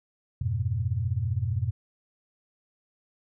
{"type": "chord", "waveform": "sine", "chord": "F diminished", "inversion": "none", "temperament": "equal with one note detuned", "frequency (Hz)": [88.32, 103.83, 123.47], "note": ["F2", "Ab2", "Cb3"], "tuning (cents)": [20, 0, 0], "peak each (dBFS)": [-30, -29, -29], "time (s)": [0.41, 1.71], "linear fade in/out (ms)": 5, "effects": []}